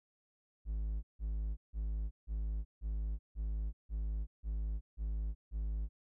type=tone bursts; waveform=triangle; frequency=53 Hz; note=G#1; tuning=36 cents sharp; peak=-32 dBFS; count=10; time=0.65-5.89 s; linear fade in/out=50 ms; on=380 ms; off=160 ms; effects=none